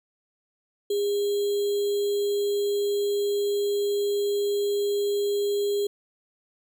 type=tone with sample-and-hold; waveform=sine; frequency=406.9 Hz; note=G#4; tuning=35 cents flat; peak=-22 dBFS; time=0.9-5.87 s; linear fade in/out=5 ms; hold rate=3675 Hz; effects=none